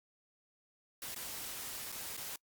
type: noise with dropouts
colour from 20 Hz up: white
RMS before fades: -43 dBFS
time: 1.02-2.36 s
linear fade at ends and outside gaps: 2 ms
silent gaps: 1.146-1.161 / 1.919-1.924 / 2.167-2.175 s
effects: noise-tail reverb RT60 0.1 s tail -26 dB re dry + Opus 48 kbps